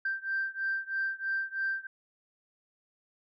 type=beating tone pair; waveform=sine; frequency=1568 / 1571.1 Hz; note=G6 / G6; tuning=0 / +3 cents; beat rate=3.1 Hz; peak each=-32 / -33 dBFS; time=0.05-1.87 s; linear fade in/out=5 ms; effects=tanh soft clip ceiling -23 dBFS